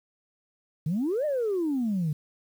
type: exponential two-way sweep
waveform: sine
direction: up then down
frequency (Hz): 144.4 to 622.3 to 144.4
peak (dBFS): -23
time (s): 0.86-2.13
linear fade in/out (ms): 5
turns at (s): 1.25
effects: tanh soft clip ceiling -21 dBFS + 9-bit